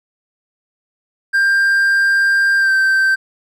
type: tone with pitch glide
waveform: triangle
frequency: 1591 to 1558.3 Hz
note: G6 to G6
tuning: +25 to -11 cents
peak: -9 dBFS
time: 1.33-3.16 s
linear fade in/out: 20 ms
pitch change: -36 cents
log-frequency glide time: 2.58-2.72 s
effects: none